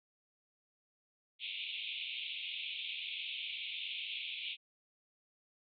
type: band-pass noise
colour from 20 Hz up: white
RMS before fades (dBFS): -42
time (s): 1.39-4.57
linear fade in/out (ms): 50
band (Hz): 2300 to 3700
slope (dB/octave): 96
effects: none